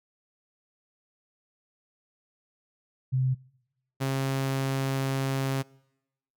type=tone pair in turn; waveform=sine / sawtooth; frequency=129.9 / 134.9 Hz; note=C3 / C#3; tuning=-12 / -47 cents; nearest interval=minor second; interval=65 cents; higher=second; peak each=-22 dBFS; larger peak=neither; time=3.12-3.35 / 4-5.63 s; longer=second; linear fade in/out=20 ms; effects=noise-tail reverb RT60 0.9 s tail -25 dB re dry